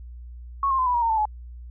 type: tone with pitch steps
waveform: sine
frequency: 1103 / 1063 / 1024.4 / 987.2 / 951.4 / 916.9 / 883.6 / 851.5 Hz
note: C#6 / C6 / C6 / B5 / A#5 / A#5 / A5 / G#5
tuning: -9 / +27 / -37 / -1 / +35 / -29 / +7 / +43 cents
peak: -19 dBFS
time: 0.63-1.254 s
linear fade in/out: 2 ms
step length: 78 ms
effects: added 60 Hz sine -37 dBFS peak until 1.7 s